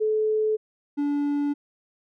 sine / triangle tone pair in turn, 432.1 / 288.4 Hz, A4 / D4, -31 / -31 cents, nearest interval perfect fifth, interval 700 cents, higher first, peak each -20 dBFS, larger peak neither, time 0-0.57 / 0.97-1.54 s, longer neither, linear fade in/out 20 ms, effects none

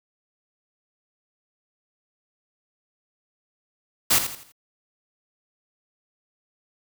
white noise with echo, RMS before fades -18 dBFS, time 4.1-4.19 s, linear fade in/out 10 ms, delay 83 ms, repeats 4, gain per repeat -9 dB, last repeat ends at 4.522 s, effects none

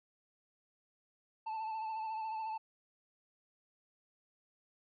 triangle tone with vibrato, 880 Hz, A5, in tune, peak -35 dBFS, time 1.46-2.58 s, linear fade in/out 10 ms, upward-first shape sine, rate 14 Hz, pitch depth 33 cents each way, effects resampled to 11025 Hz

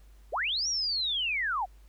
sine linear two-way sweep, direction up then down, 349.2 to 5800 to 676 Hz, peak -27 dBFS, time 0.32-1.66 s, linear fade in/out 20 ms, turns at 0.68 s, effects added 50 Hz sine -51 dBFS peak until 1.88 s + pink hiss -66 dBFS RMS until 1.88 s

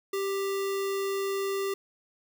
sine tone with sample-and-hold, 392 Hz, G4, in tune, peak -27 dBFS, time 0.13-1.74 s, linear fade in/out 5 ms, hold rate 1575 Hz, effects none

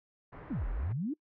pink low-pass noise, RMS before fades -48 dBFS, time 0.32-0.93 s, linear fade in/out 10 ms, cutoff 1800 Hz, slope 24 dB/octave
sine exponential two-way sweep, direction down then up, 329.6 to 34.65 to 329.6 Hz, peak -31 dBFS, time 0.5-1.14 s, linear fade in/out 10 ms, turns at 0.68 s
effects noise-tail reverb RT60 0.1 s tail -24 dB re dry

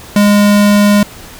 square tone, 205.4 Hz, G#3, 19 cents flat, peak -6 dBFS, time 0.16-1.03 s, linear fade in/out 2 ms, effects pink hiss -33 dBFS RMS until 1.39 s

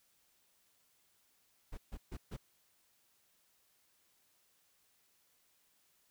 brown noise bursts, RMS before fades -43 dBFS, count 4, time 1.72-2.368 s, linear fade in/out 10 ms, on 57 ms, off 140 ms, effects white hiss -73 dBFS RMS until 6.1 s

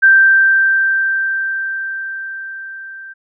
sine tone with level ramp, 1568 Hz, G6, in tune, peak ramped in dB -4 to -30 dBFS, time 0.02-3.14 s, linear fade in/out 20 ms, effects none

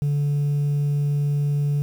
sine tone, 144.7 Hz, D3, 25 cents flat, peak -16 dBFS, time 0.02-1.82 s, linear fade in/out 0 ms, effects tanh soft clip ceiling -18 dBFS + 8-bit

